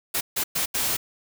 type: noise bursts at uneven times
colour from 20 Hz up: white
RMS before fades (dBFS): -25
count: 4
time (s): 0.14-0.21 / 0.36-0.44 / 0.55-0.66 / 0.74-0.97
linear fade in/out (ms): 10
effects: none